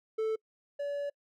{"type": "tone pair in turn", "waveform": "triangle", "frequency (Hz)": [440, 572], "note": ["A4", "D5"], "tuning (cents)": [0, -46], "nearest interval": "perfect fourth", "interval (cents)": 454, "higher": "second", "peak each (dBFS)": [-26, -30], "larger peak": "first", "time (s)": [[0.18, 0.36], [0.79, 1.1]], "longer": "second", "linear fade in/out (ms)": 10, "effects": ["noise-tail reverb RT60 0.1 s tail -26 dB re dry"]}